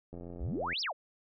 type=click train; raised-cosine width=2 ms; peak=-32 dBFS; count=53; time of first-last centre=0.13-0.729 s; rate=86.8 Hz
type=exponential two-way sweep; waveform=sine; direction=up then down; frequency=47.44 to 5720 to 486.9 Hz; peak=-32 dBFS; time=0.4-0.93 s; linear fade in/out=20 ms; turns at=0.81 s
effects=none